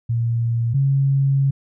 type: tone pair in turn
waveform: sine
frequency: 116.54 / 137.26 Hz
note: A#2 / C#3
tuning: 0 / -17 cents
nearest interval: minor third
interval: 283 cents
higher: second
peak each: -17 / -14 dBFS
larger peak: second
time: 0.09-0.74 / 0.74-1.51 s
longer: second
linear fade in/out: 10 ms
effects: none